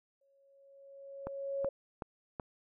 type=tone with exponential growth; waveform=sine; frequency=552 Hz; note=C#5; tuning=7 cents flat; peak=-30 dBFS; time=0.21-1.69 s; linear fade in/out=5 ms; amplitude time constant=320 ms
type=click train; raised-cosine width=1 ms; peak=-24 dBFS; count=4; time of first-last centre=1.27-2.398 s; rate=2.66 Hz
effects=none